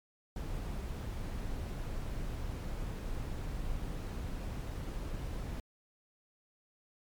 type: noise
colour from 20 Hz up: brown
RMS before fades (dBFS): -38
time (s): 0.36-5.6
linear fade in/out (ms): 2
effects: MP3 96 kbps